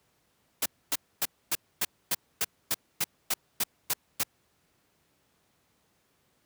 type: noise bursts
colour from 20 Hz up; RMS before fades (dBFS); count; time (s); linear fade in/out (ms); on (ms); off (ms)
white; -27; 13; 0.62-4.234; 5; 38; 260
effects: pink hiss -70 dBFS RMS until 6.45 s + high-pass 80 Hz 12 dB/octave